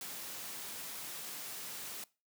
white high-pass noise, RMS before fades -44 dBFS, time 0.01-2.04 s, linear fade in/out 2 ms, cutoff 110 Hz, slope 24 dB/octave, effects noise-tail reverb RT60 0.3 s tail -21 dB re dry

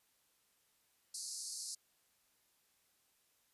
pink band-pass noise, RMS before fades -45 dBFS, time 1.14-1.75 s, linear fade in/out 5 ms, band 4300 to 11000 Hz, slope 96 dB/octave, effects white hiss -75 dBFS RMS until 3.53 s + resampled to 32000 Hz

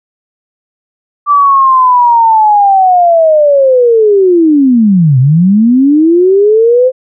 sine linear two-way sweep, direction down then up, 1173 to 123.47 to 522 Hz, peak -3 dBFS, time 1.26-6.92 s, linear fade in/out 50 ms, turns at 5.19 s, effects none

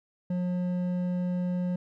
triangle tone with hard clipping, 179.4 Hz, F3, 47 cents sharp, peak -28 dBFS, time 0.3-1.76 s, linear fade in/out 5 ms, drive 10 dB, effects none

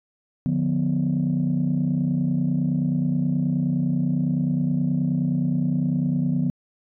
sine chord, B diminished, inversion first, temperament just, 148.16 / 177.8 / 246.9 Hz, D3 / F3 / B3, +16 / +31 / 0 cents, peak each -23 dBFS, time 0.46-6.5 s, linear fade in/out 0 ms, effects tanh soft clip ceiling -14 dBFS

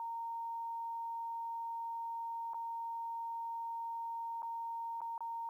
sine tone with dropouts, 923 Hz, A#5, 17 cents flat, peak -38 dBFS, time 0-5.49 s, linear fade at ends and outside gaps 1 ms, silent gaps 2.535-2.544 / 4.421-4.429 / 5.006-5.016 / 5.179-5.206 s, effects 12-bit

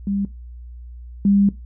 sine tone pair in turn, 199.2 / 199.9 Hz, G3 / G3, +28 / +34 cents, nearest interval unison, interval 6 cents, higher second, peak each -19 / -12 dBFS, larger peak second, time 0.07-0.25 / 1.25-1.49 s, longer second, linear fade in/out 2 ms, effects noise-tail reverb RT60 0.2 s tail -18 dB re dry + added 60 Hz sine -34 dBFS peak until 1.65 s

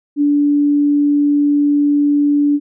sine tone, 290 Hz, D4, 22 cents flat, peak -10 dBFS, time 0.16-2.6 s, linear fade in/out 50 ms, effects none

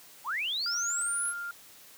sine linear sweep, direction up, 760 to 11175 Hz, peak -29 dBFS, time 0.24-1.34 s, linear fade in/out 50 ms
sine tone, 1400 Hz, F6, 4 cents sharp, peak -34 dBFS, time 0.66-1.51 s, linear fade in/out 2 ms
clicks, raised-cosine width 0.3 ms, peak -37 dBFS, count 5, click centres 0.904 / 1.016 / 1.066 / 1.256 / 1.292 s
effects white hiss -53 dBFS RMS until 1.97 s + high-pass 100 Hz 12 dB/octave

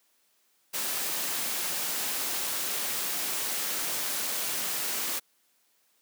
white noise, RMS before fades -31 dBFS, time 0.73-5.2 s, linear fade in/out 20 ms, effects white hiss -69 dBFS RMS until 6.01 s + high-pass 200 Hz 12 dB/octave

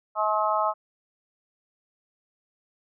harmonic tone, 213.4 Hz, G#3, 47 cents sharp, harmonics 3 / 4 / 5 / 6, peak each -27 / -27 / -27 / -27 dBFS, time 0.15-0.74 s, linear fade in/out 50 ms, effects none

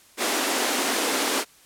pink high-pass noise, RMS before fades -24 dBFS, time 0.17-1.45 s, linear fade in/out 50 ms, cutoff 240 Hz, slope 48 dB/octave, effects white hiss -54 dBFS RMS until 1.65 s + low-pass 12000 Hz 12 dB/octave

